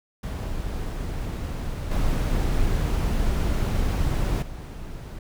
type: noise with level steps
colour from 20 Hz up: brown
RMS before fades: -29 / -23 / -35 dBFS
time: 0.23-5.19 s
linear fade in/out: 5 ms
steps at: 1.91 / 4.42 s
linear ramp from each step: 5 ms
effects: none